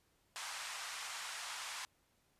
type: band-pass noise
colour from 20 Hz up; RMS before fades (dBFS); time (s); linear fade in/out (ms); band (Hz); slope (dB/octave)
pink; -45; 0.36-1.85; 0; 890 to 9400; 24
effects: pink hiss -75 dBFS RMS until 2.39 s + resampled to 32000 Hz